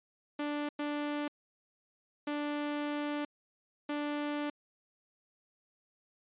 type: tone bursts at uneven times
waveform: sawtooth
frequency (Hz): 293.7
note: D4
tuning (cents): 0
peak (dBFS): -29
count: 4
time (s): 0.39-0.69 / 0.79-1.28 / 2.27-3.25 / 3.89-4.5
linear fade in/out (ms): 5
effects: resampled to 8000 Hz